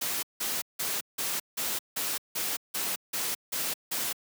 white noise bursts, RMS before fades -31 dBFS, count 11, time 0.01-4.13 s, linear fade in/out 10 ms, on 220 ms, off 170 ms, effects high-pass 150 Hz 12 dB/octave

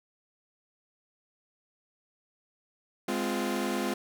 sawtooth chord, F minor, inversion first, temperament equal with one note detuned, 207.7 / 257.3 / 349.2 Hz, Ab3 / C4 / F4, 0 / -29 / 0 cents, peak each -29 dBFS, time 3.08-3.94 s, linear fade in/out 5 ms, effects none

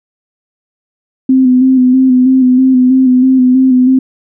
sine tone with vibrato, 257.1 Hz, C4, 30 cents flat, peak -4 dBFS, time 1.29-3.99 s, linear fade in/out 5 ms, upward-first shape square, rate 3.1 Hz, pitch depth 30 cents each way, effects none

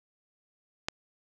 click, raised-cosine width 0.2 ms, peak -12 dBFS, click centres 0.885 s, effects none

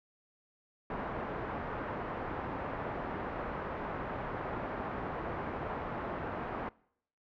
white low-pass noise, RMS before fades -38 dBFS, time 0.9-6.69 s, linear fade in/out 2 ms, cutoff 1100 Hz, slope 12 dB/octave, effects noise-tail reverb RT60 0.7 s tail -24 dB re dry + low-pass 2000 Hz 12 dB/octave

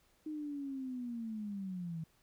sine linear sweep, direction down, 311.1 to 158.2 Hz, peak -38 dBFS, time 0.26-2.04 s, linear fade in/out 5 ms, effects pink hiss -71 dBFS RMS until 2.22 s

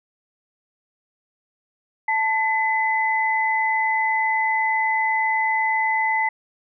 sine tone pair together, 880 / 2018 Hz, A5 / B6, 0 / +37 cents, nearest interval octave + major second, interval 1437 cents, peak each -21 dBFS, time 2.08-6.29 s, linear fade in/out 5 ms, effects none

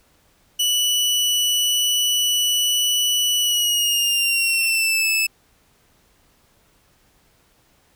sawtooth tone with pitch glide, 2957 to 2619 Hz, F#7 to E7, -2 to -12 cents, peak -14 dBFS, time 0.59-5.27 s, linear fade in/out 10 ms, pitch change -210 cents, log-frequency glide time 3.4-5.06 s, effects pink hiss -59 dBFS RMS until 7.95 s

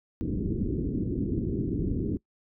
white low-pass noise, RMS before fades -29 dBFS, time 0.21-2.17 s, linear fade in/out 0 ms, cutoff 370 Hz, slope 48 dB/octave, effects noise-tail reverb RT60 0.1 s tail -20 dB re dry

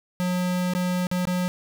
square tone with dropouts, 180.5 Hz, F#3, 43 cents flat, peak -23 dBFS, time 0.2-1.48 s, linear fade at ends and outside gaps 0 ms, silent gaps 0.736-0.75 / 1.069-1.114 / 1.253-1.272 s, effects none

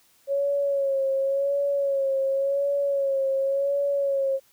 sine tone with vibrato, 552 Hz, C#5, 7 cents flat, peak -21 dBFS, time 0.27-4.4 s, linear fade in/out 50 ms, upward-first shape sine, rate 0.91 Hz, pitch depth 42 cents each way, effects white hiss -61 dBFS RMS until 4.52 s

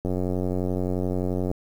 click train, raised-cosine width 2 ms, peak -14 dBFS, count 135, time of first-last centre 0.05-1.514 s, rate 91.5 Hz, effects 8-bit

